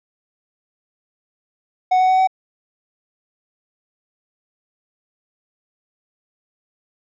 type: tone with pitch steps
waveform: triangle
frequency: 740 / 745.1 / 750.3 / 755.5 Hz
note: F#5 / F#5 / F#5 / F#5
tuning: 0 / +12 / +24 / +36 cents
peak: -10 dBFS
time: 1.91-2.274 s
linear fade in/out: 10 ms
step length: 91 ms
effects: resampled to 16000 Hz